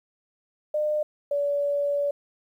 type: tone pair in turn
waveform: sine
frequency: 604 / 572.7 Hz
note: D5 / D5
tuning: +48 / -44 cents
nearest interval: minor second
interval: 92 cents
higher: first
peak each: -22 dBFS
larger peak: neither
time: 0.74-1.03 / 1.31-2.11 s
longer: second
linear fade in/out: 5 ms
effects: 10-bit